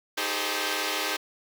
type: chord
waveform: 5% pulse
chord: Ab major seventh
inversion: second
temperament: equal with one note detuned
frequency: 311.1 / 392 / 426 / 523.3 Hz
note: Eb4 / G4 / Ab4 / C5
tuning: 0 / 0 / +44 / 0 cents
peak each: -21 dBFS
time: 0.17-1.17 s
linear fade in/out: 10 ms
effects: none